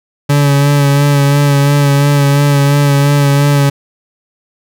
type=tone with vibrato; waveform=40% pulse; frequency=142.4 Hz; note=C#3; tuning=47 cents sharp; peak=-6 dBFS; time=0.29-3.7 s; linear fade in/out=10 ms; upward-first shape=sine; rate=2.9 Hz; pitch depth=25 cents each way; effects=none